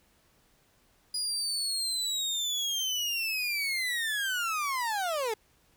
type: linear sweep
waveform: 30% pulse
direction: down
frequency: 4934 to 415.3 Hz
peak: -26 dBFS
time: 1.14-5.34 s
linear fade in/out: 5 ms
effects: pink hiss -66 dBFS RMS until 5.76 s